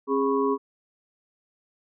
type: tone cluster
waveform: sine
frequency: 270.5 / 411.2 / 988 / 1102 Hz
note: C#4 / G#4 / B5 / C#6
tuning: -42 / -17 / 0 / -11 cents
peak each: -26 / -23 / -31 / -29 dBFS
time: 0.07-0.58 s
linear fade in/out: 50 ms
effects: none